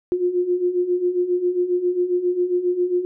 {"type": "beating tone pair", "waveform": "sine", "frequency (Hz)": [352.3, 359.7], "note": ["F4", "F#4"], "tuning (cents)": [15, -49], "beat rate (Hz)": 7.4, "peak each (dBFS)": [-24, -19], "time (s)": [0.12, 3.05], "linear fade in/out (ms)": 0, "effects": []}